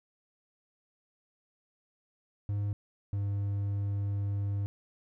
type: tone pair in turn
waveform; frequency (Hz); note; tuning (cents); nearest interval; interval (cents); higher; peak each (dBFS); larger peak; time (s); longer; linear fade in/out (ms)
triangle; 102.1 / 100.52; G#2 / G2; -29 / +44; unison; 27; first; -27; neither; 2.49-2.73 / 3.13-4.66; second; 0
effects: none